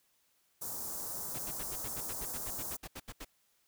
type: band-stop noise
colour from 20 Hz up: white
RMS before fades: -40 dBFS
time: 0.61-2.77 s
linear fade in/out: 10 ms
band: 1200 to 5900 Hz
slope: 24 dB/octave
type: noise bursts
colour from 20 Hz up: pink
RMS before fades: -44 dBFS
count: 16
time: 1.34-3.249 s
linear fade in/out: 10 ms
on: 49 ms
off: 75 ms
effects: white hiss -73 dBFS RMS until 3.67 s